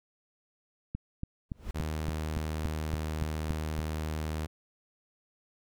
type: click train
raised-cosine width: 5 ms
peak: -21 dBFS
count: 11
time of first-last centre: 0.95-3.791 s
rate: 3.52 Hz
type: noise with exponential growth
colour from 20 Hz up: brown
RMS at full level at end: -33 dBFS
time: 1.49-1.71 s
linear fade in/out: 2 ms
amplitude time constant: 46 ms
type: tone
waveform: sawtooth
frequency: 77.78 Hz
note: D#2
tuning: in tune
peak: -28 dBFS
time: 1.74-4.47 s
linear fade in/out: 20 ms
effects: none